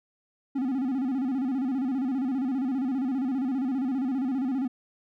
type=tone with vibrato; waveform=triangle; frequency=261.6 Hz; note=C4; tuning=in tune; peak=-23 dBFS; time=0.55-4.68 s; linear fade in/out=10 ms; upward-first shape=square; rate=15 Hz; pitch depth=96 cents each way; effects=none